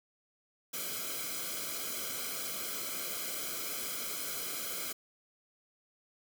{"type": "noise with comb filter", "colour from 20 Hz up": "white", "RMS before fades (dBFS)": -38, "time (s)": [0.73, 4.93], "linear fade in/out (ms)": 10, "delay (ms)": 1.1, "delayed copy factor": -0.95, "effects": []}